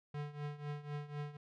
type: tone with tremolo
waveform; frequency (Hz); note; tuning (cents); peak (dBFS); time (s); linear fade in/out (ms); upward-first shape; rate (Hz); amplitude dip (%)
square; 146.83; D3; 0; -38; 0.14-1.37; 5; triangle; 4; 85
effects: low-pass 3000 Hz 12 dB/octave